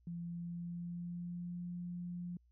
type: tone with pitch glide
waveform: sine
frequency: 170.9 to 175.7 Hz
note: F3 to F3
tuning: -37 to +11 cents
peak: -40 dBFS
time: 0.07-2.37 s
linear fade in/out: 2 ms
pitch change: +48 cents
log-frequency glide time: 0.2-1.66 s
effects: added 60 Hz sine -66 dBFS peak until 2.51 s